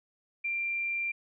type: tone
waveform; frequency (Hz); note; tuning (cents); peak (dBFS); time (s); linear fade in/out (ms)
sine; 2372; D7; +17; -29; 0.44-1.12; 10
effects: none